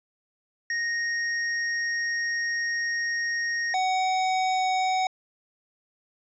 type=tone pair in turn; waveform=square; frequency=1864 / 749.8 Hz; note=A#6 / F#5; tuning=-1 / +23 cents; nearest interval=octave + major third; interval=1576 cents; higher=first; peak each=-26 / -23 dBFS; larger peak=second; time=0.7-3.74 / 3.74-5.07 s; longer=first; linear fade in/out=2 ms; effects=resampled to 16000 Hz